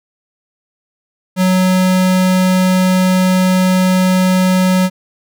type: tone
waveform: square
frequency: 185 Hz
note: F#3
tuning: in tune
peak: -10 dBFS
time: 1.36-4.9 s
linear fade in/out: 50 ms
effects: none